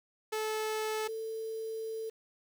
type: tone pair in turn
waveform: sawtooth / sine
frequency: 434 / 444.9 Hz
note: A4 / A4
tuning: -24 / +19 cents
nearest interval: unison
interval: 43 cents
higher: second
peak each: -28 / -35 dBFS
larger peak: first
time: 0.32-1.08 / 1.08-2.1 s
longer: second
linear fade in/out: 10 ms
effects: 9-bit